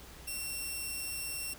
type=tone; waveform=5% pulse; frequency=2722 Hz; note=F7; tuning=45 cents flat; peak=-27 dBFS; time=0.27-1.54 s; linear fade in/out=10 ms; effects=added 60 Hz sine -55 dBFS peak until 1.58 s + pink hiss -52 dBFS RMS until 1.58 s